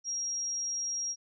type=tone; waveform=sine; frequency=5630 Hz; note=F8; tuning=13 cents sharp; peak=-31 dBFS; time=0.04-1.16 s; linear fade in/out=50 ms; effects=none